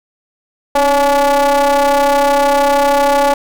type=ring-modulated tone; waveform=square; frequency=144.7 Hz; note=D3; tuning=25 cents flat; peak=-7 dBFS; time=0.75-3.34 s; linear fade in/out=5 ms; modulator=707 Hz; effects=none